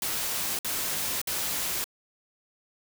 white noise bursts, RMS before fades -30 dBFS, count 3, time 0.02-1.842 s, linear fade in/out 2 ms, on 570 ms, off 56 ms, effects none

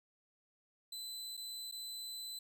sawtooth tone with dropouts, 4021 Hz, B7, 30 cents sharp, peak -40 dBFS, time 0.92-2.39 s, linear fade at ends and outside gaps 5 ms, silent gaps 1.369-1.374 / 1.714-1.722 s, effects none

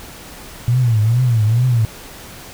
sine tone with vibrato, 116.5 Hz, A#2, 1 cent flat, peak -11 dBFS, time 0.68-1.85 s, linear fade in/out 0 ms, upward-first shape triangle, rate 2.3 Hz, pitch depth 190 cents each way, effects pink hiss -36 dBFS RMS until 2.53 s

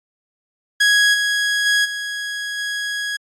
sawtooth tone with level steps, 1661.2 Hz, G#6, in tune, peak -8 / -13 / -10 / -20 / -18 dBFS, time 0.8-3.17 s, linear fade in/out 10 ms, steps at 1.13 / 1.65 / 1.84 / 2.57 s, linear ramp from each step 20 ms, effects low-pass 8000 Hz 12 dB/octave + AAC 64 kbps

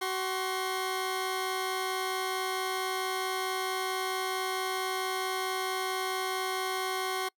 15% pulse tone pair together, 376.5 / 1065 Hz, F#4 / C6, +30 / +30 cents, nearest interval octave + tritone, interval 1800 cents, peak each -25 / -29 dBFS, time 0.01-7.29 s, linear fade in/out 10 ms, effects noise-tail reverb RT60 0.1 s tail -26 dB re dry

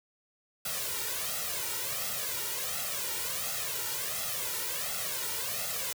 white noise with flanger, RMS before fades -34 dBFS, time 0.65-5.93 s, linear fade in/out 5 ms, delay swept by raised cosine 1.5 to 2.15 ms, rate 1.4 Hz, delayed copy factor +0.85, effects high-pass 80 Hz 12 dB/octave

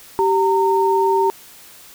sine tone pair together, 388 / 918 Hz, G4 / A#5, -18 / -27 cents, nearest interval octave + minor third, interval 1491 cents, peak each -16 dBFS, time 0.19-1.3 s, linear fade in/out 0 ms, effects white hiss -43 dBFS RMS until 1.94 s

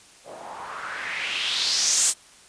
blue noise with low-pass filter sweep, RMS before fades -26 dBFS, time 0.24-2.14 s, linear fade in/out 50 ms, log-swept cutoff 580 to 8600 Hz, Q 3.2, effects white hiss -51 dBFS RMS until 2.48 s + resampled to 22050 Hz

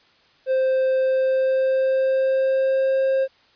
triangle tone with pitch glide, 523.3 to 533.1 Hz, C5 to C5, 0 to +32 cents, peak -15 dBFS, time 0.46-3.28 s, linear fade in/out 50 ms, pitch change +32 cents, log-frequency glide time 0.98-3.01 s, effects white hiss -57 dBFS RMS until 3.55 s + resampled to 11025 Hz

